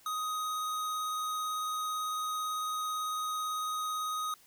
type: tone with vibrato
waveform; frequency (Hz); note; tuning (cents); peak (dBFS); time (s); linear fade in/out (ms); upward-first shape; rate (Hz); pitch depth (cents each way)
square; 1252; D#6; +10; -33; 0.06-4.34; 2; sine; 18; 8
effects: white hiss -61 dBFS RMS until 4.46 s